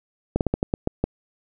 slowing click train, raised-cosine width 2 ms, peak -7 dBFS, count 8, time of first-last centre 0.36-1.04 s, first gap 48 ms, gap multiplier 1.23, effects none

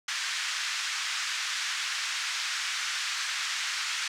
pink band-pass noise, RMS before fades -32 dBFS, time 0.08-4.08 s, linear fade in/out 5 ms, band 1400 to 6900 Hz, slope 24 dB/octave, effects none

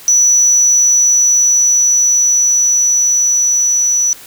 sine tone with level ramp, 5920 Hz, F#8, in tune, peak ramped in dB -4 to -9 dBFS, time 0.08-4.13 s, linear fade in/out 0 ms, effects tanh soft clip ceiling -5 dBFS + white hiss -36 dBFS RMS until 4.26 s

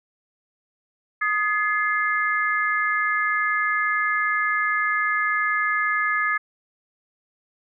sine chord, Ab major, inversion second, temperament equal with one note detuned, 1244.5 / 1704 / 2093 Hz, Eb6 / Ab6 / C7, 0 / +44 / 0 cents, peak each -24 / -23 / -26 dBFS, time 1.21-6.38 s, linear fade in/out 10 ms, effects none

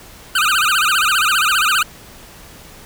25% pulse tone with vibrato, 1369 Hz, F6, 35 cents flat, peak -9 dBFS, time 0.35-1.83 s, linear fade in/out 5 ms, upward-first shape sine, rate 15 Hz, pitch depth 230 cents each way, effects pink hiss -40 dBFS RMS until 2.85 s

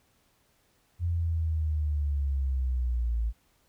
sine linear sweep, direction down, 87 to 54.9 Hz, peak -25 dBFS, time 0.99-3.33 s, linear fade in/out 50 ms, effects pink hiss -68 dBFS RMS until 3.68 s

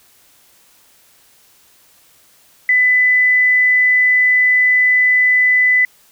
sine tone, 2000 Hz, B6, 21 cents sharp, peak -9 dBFS, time 2.69-5.85 s, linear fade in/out 2 ms, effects white hiss -51 dBFS RMS until 6.11 s

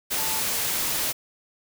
sine tone in noise, 880 Hz, A5, in tune, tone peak -34 dBFS, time 0.17-0.41 s, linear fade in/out 20 ms, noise white, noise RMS -26 dBFS, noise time 0.1-1.13 s, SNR -11 dB, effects none

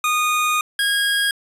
25% pulse tone pair in turn, 1231 / 1636.6 Hz, D#6 / G#6, -19 / -26 cents, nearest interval perfect fourth, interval 493 cents, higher second, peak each -13 dBFS, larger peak neither, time 0.04-0.61 / 0.79-1.31 s, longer first, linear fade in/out 2 ms, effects resampled to 32000 Hz + 9-bit

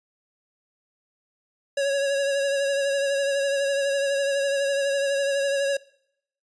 square tone with vibrato, 556 Hz, C#5, 5 cents sharp, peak -22 dBFS, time 1.77-5.77 s, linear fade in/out 5 ms, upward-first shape triangle, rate 12 Hz, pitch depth 35 cents each way, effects noise-tail reverb RT60 0.7 s tail -22 dB re dry + resampled to 22050 Hz

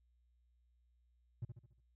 triangle tone with echo, 117.6 Hz, A#2, 16 cents sharp, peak -35 dBFS, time 1.42-1.45 s, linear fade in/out 5 ms, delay 71 ms, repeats 5, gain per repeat -7 dB, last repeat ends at 1.805 s, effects tanh soft clip ceiling -34 dBFS + added 60 Hz sine -70 dBFS peak until 1.95 s

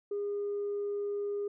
sine tone, 407.6 Hz, G#4, 32 cents flat, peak -30 dBFS, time 0.11-1.48 s, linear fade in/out 5 ms, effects tanh soft clip ceiling -28 dBFS

